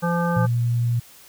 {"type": "harmonic tone", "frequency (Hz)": 171.6, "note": "F3", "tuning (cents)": -30, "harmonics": [1, 3, 5, 7, 9], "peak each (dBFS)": [-21, -26, -28, -29, -31], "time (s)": [0.02, 0.47], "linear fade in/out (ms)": 20}
{"type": "tone with vibrato", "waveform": "sine", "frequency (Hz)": 119, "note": "A#2", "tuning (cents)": 36, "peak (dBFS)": -18, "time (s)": [0.36, 1], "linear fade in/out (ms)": 10, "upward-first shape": "triangle", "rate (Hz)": 11, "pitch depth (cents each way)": 10}
{"effects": ["white hiss -48 dBFS RMS until 1.28 s"]}